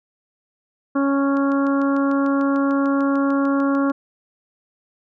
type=harmonic tone; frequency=277.2 Hz; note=C#4; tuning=in tune; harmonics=1 / 2 / 3 / 4 / 5 / 6; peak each=-17 / -25 / -34 / -27 / -29 / -40 dBFS; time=0.95-3.92 s; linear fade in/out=10 ms
type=click train; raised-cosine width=0.2 ms; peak=-25 dBFS; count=18; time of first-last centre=1.37-3.9 s; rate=6.72 Hz
effects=none